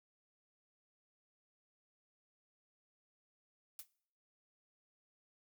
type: noise with exponential decay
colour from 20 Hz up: blue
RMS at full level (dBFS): -43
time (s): 3.79-3.88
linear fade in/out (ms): 1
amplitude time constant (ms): 18
effects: noise-tail reverb RT60 0.6 s tail -21 dB re dry